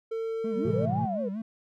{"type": "tone", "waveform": "triangle", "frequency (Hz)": 450.4, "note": "A4", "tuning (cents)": 40, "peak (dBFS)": -27, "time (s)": [0.11, 0.86], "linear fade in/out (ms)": 10}
{"type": "tone with vibrato", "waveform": "triangle", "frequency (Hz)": 207.7, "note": "G#3", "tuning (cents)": 0, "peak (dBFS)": -29, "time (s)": [0.44, 1.42], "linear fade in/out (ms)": 5, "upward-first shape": "sine", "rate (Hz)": 5.5, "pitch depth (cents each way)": 140}
{"type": "linear two-way sweep", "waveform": "sine", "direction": "up then down", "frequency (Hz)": [196.4, 849, 455.1], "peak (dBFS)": -29, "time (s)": [0.55, 1.29], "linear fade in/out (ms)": 10, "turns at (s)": 1}
{"type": "chord", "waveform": "triangle", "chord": "A minor", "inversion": "none", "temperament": "equal with one note detuned", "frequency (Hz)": [110, 130.81, 166.34], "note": ["A2", "C3", "E3"], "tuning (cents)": [0, 0, 16], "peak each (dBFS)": -30, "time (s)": [0.65, 1.06], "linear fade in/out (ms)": 5}
{"effects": []}